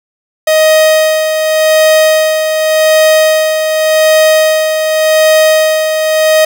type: tone with tremolo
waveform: 45% pulse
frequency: 627 Hz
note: D#5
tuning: 13 cents sharp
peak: -4 dBFS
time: 0.47-6.45 s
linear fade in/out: 5 ms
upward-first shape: sine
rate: 0.87 Hz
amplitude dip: 50%
effects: none